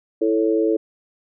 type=chord; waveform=sine; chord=A major; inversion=second; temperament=equal; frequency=329.6 / 440 / 554.4 Hz; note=E4 / A4 / C#5; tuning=0 / 0 / 0 cents; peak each=-19 / -19 / -25 dBFS; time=0.21-0.77 s; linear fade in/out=10 ms; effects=none